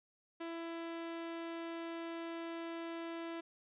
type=tone; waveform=sawtooth; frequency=333.2 Hz; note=E4; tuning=19 cents sharp; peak=-37 dBFS; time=0.4-3.41 s; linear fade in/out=10 ms; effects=resampled to 8000 Hz